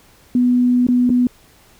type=tone with dropouts; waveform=sine; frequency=246.9 Hz; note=B3; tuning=in tune; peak=-11 dBFS; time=0.35-1.27 s; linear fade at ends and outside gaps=2 ms; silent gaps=0.868-0.886 / 1.094-1.101 s; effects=pink hiss -50 dBFS RMS until 1.79 s